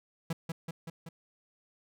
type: tone with echo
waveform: 45% pulse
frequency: 164.8 Hz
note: E3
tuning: in tune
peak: -30 dBFS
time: 0.3-0.33 s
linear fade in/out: 5 ms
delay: 190 ms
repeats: 4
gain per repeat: -3 dB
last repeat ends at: 1.09 s
effects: none